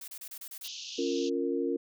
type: noise bursts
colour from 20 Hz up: blue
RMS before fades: -43 dBFS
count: 7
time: 0.01-0.68 s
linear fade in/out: 5 ms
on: 70 ms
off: 30 ms
type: band-pass noise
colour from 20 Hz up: pink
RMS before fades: -42 dBFS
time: 0.63-1.3 s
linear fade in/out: 20 ms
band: 2700 to 6600 Hz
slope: 96 dB/octave
type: chord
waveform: sine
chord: Bb minor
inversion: first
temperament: equal with one note detuned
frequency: 277.2 / 349.2 / 462.1 Hz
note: Db4 / F4 / Bb4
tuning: 0 / 0 / -15 cents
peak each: -32 dBFS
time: 0.98-1.77 s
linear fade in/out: 10 ms
effects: none